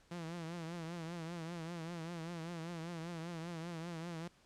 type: tone with vibrato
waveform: sawtooth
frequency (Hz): 167.6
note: E3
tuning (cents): +29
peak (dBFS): -38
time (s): 0.11-4.28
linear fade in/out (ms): 5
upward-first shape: triangle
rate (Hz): 5.1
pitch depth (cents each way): 100
effects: pink hiss -68 dBFS RMS until 4.45 s + low-pass 8000 Hz 12 dB/octave

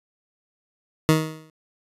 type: tone with exponential decay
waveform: 20% pulse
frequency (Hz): 157.4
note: D#3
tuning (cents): +20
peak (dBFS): -7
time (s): 1.09-1.5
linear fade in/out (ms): 0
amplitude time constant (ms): 88
effects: resampled to 32000 Hz

